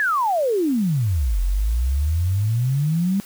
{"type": "exponential two-way sweep", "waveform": "sine", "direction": "down then up", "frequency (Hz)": [1760, 43.19, 202.2], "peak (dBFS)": -17, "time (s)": [0, 3.2], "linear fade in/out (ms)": 0, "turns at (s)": 1.41, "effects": ["white hiss -43 dBFS RMS until 3.25 s"]}